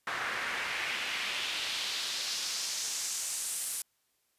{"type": "noise with band-pass filter sweep", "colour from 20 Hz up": "pink", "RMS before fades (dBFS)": -35, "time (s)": [0.07, 3.82], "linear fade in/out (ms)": 2, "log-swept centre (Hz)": [1500, 10000], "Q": 1.8, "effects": ["white hiss -75 dBFS RMS until 4.38 s", "resampled to 32000 Hz"]}